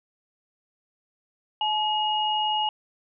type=tone pair together; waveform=sine; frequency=855.6 / 2878 Hz; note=A5 / F#7; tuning=-49 / -49 cents; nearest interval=octave + major sixth; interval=2100 cents; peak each=-24 / -26 dBFS; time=1.61-2.69 s; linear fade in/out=2 ms; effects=none